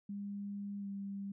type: tone with pitch glide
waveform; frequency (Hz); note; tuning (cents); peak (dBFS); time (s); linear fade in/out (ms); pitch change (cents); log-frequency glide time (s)
sine; 201.7 to 198.35; G3 to G3; +50 to +21; -39; 0.09-1.32; 5; -29; 0.79-0.87
effects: none